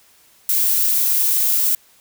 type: noise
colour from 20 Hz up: violet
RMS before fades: -17 dBFS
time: 0.49-1.75 s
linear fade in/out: 2 ms
effects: white hiss -53 dBFS RMS until 2 s